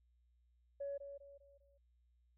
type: tone with echo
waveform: sine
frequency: 562 Hz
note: C#5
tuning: 24 cents sharp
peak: -39 dBFS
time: 0.8-0.98 s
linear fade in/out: 10 ms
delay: 200 ms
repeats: 4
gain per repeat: -8 dB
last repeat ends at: 1.78 s
effects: tanh soft clip ceiling -35 dBFS + added 60 Hz sine -70 dBFS peak until 2.37 s